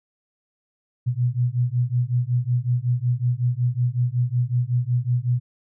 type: beating tone pair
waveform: sine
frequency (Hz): 120.3 / 125.7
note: B2 / B2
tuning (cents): -45 / +31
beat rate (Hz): 5.4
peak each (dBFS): -22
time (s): 1.06-5.4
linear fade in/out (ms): 20
effects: none